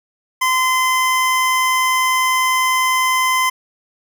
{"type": "tone", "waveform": "25% pulse", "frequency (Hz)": 1030, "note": "C6", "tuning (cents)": -28, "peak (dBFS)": -10, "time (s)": [0.41, 3.5], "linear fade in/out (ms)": 10, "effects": []}